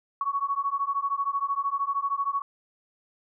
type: beating tone pair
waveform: sine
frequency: 1110 / 1123 Hz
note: C#6 / C#6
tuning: +2 / +22 cents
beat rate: 13 Hz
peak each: -28 dBFS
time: 0.21-2.42 s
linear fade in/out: 2 ms
effects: none

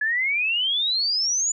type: exponential sweep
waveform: sine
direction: up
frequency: 1691 to 7040 Hz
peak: -20 dBFS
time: 0.01-1.52 s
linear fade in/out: 5 ms
effects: none

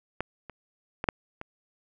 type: clicks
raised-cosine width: 0.5 ms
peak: -14 / -26 / -15 / -7 / -22 dBFS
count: 5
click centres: 0.206 / 0.497 / 1.041 / 1.088 / 1.414 s
effects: none

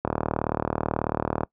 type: click train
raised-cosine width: 1 ms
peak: -9 dBFS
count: 54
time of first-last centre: 0.05-1.434 s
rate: 38.3 Hz
effects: noise-tail reverb RT60 0.1 s tail -24 dB re dry + high-pass 60 Hz 12 dB/octave

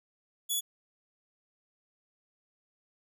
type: tone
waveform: 10% pulse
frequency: 3404 Hz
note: G#7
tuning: 42 cents sharp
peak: -21 dBFS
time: 0.49-0.61 s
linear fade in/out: 20 ms
effects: none

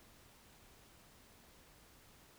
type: silence
effects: pink hiss -63 dBFS RMS until 2.38 s

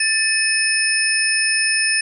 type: tone cluster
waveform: sine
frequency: 1769 / 2547 / 5270 / 9580 Hz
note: A6 / D#7 / E8 / D9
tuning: +9 / +40 / -1 / +33 cents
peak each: -21 dBFS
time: 0-2.01 s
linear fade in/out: 5 ms
effects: none

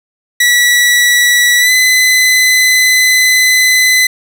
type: tone with pitch glide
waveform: sawtooth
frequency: 1946 to 2018 Hz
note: B6 to B6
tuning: -26 to +37 cents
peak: -3 dBFS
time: 0.4-4.07 s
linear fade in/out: 5 ms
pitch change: +63 cents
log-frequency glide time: 1.58-1.72 s
effects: none

